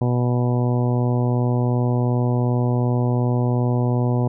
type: harmonic tone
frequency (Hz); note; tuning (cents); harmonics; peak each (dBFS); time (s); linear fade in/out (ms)
122.7; B2; -11; 1 / 2 / 3 / 4 / 5 / 6 / 7 / 8; -18 / -24 / -28 / -30 / -32 / -34 / -35 / -36; 0.01-4.28; 5
effects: none